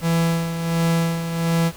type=tone with tremolo; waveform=45% pulse; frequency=166.4 Hz; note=E3; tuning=17 cents sharp; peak=-16 dBFS; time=0.01-1.72 s; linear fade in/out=50 ms; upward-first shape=sine; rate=1.4 Hz; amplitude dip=60%; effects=pink hiss -41 dBFS RMS until 1.76 s